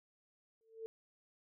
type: tone with exponential growth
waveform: sine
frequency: 447.4 Hz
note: A4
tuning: 29 cents sharp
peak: -38 dBFS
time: 0.61-0.86 s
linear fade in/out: 0 ms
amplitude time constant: 54 ms
effects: none